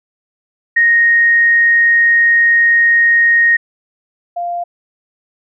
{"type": "tone pair in turn", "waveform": "sine", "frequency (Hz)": [1864.7, 696.7], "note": ["A#6", "F5"], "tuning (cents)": [0, -4], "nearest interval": "octave + perfect fourth", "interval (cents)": 1704, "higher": "first", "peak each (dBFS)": [-7, -17], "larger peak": "first", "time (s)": [[0.76, 3.57], [4.36, 4.64]], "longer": "first", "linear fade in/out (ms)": 10, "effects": []}